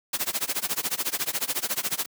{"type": "noise with tremolo", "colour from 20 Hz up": "white", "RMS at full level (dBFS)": -25, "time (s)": [0.13, 2.06], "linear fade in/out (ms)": 5, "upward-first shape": "sine", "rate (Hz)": 14, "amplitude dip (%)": 95, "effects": ["high-pass 150 Hz 12 dB/octave"]}